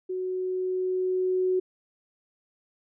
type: tone with level ramp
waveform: sine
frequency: 370 Hz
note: F#4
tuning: in tune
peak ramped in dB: -28 to -21 dBFS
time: 0.09-1.6 s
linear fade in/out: 10 ms
effects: none

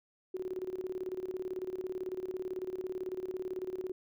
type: tone with tremolo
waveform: sine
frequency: 370 Hz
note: F#4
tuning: in tune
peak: -33 dBFS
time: 0.34-3.92 s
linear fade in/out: 5 ms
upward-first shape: square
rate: 18 Hz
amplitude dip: 75%
effects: none

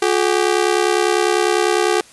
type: ring-modulated tone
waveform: sawtooth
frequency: 392 Hz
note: G4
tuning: in tune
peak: -7 dBFS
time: 0.02-2.01 s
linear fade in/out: 2 ms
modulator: 35 Hz
effects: white hiss -45 dBFS RMS until 2.12 s + resampled to 24000 Hz

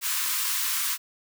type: high-pass noise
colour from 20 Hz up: white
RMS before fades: -27 dBFS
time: 0.01-0.98 s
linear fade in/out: 50 ms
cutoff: 950 Hz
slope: 96 dB/octave
effects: none

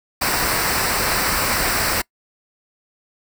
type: noise with comb filter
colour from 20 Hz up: pink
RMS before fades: -20 dBFS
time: 0.21-2.02 s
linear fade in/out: 10 ms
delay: 0.3 ms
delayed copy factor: -0.6
effects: noise-tail reverb RT60 0.1 s tail -25 dB re dry

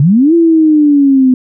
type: linear two-way sweep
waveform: sine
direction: up then down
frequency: 128.9 to 340 to 252.6 Hz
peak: -4 dBFS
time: 0-1.34 s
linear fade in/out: 2 ms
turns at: 0.34 s
effects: none

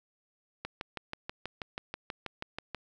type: click train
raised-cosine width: 0.3 ms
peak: -20 dBFS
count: 14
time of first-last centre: 0.65-2.747 s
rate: 6.2 Hz
effects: none

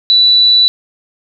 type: tone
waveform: sine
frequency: 3959 Hz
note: B7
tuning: 3 cents sharp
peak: -5 dBFS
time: 0.1-0.68 s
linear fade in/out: 0 ms
effects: none

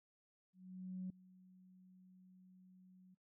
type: tone with ADSR envelope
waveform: sine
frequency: 185 Hz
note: F#3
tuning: in tune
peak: -40 dBFS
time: 0.53-3.15 s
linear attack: 570 ms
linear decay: 3 ms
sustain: -21 dB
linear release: 13 ms
effects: noise-tail reverb RT60 0.1 s tail -23 dB re dry + tanh soft clip ceiling -36 dBFS

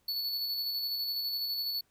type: tone with tremolo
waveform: square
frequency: 4435 Hz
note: C#8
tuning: in tune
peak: -31 dBFS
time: 0.08-1.81 s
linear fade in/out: 5 ms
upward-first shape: square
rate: 12 Hz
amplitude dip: 25%
effects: pink hiss -72 dBFS RMS until 1.9 s

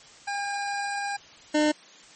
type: tone pair in turn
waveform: 25% pulse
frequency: 807 / 302.3 Hz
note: G#5 / D#4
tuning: -50 / -50 cents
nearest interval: octave + perfect fourth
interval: 1700 cents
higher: first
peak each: -24 / -16 dBFS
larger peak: second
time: 0.27-1.17 / 1.54-1.72 s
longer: first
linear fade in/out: 10 ms
effects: white hiss -50 dBFS RMS until 2.15 s + MP3 32 kbps

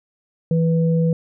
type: tone pair together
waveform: sine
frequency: 164.49 / 492.9 Hz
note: E3 / B4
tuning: -3 / -3 cents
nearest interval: octave + perfect fifth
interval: 1900 cents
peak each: -15 / -23 dBFS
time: 0.51-1.13 s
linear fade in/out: 2 ms
effects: none

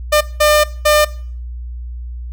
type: tone bursts at uneven times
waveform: sawtooth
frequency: 601 Hz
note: D5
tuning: 40 cents sharp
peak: -5 dBFS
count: 3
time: 0.12-0.21 / 0.4-0.64 / 0.85-1.05 s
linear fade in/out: 10 ms
effects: noise-tail reverb RT60 0.5 s tail -19 dB re dry + added 60 Hz sine -24 dBFS peak until 2.32 s

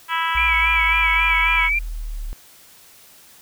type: harmonic tone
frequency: 328.6 Hz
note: E4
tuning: 5 cents flat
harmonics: 3 / 4 / 5 / 6 / 7 / 8 / 9 / 10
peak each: -23 / -25 / -27 / -29 / -30 / -31 / -32 / -33 dBFS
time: 0.08-1.7 s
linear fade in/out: 50 ms
type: exponential sweep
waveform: sine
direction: down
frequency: 58.27 to 35.36 Hz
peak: -25 dBFS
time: 0.35-2.33 s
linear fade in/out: 0 ms
type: tone with vibrato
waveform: sine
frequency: 2303 Hz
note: D7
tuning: 34 cents flat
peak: -17 dBFS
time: 0.37-1.79 s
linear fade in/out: 5 ms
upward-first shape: sine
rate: 3.7 Hz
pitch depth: 60 cents each way
effects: white hiss -48 dBFS RMS until 3.41 s

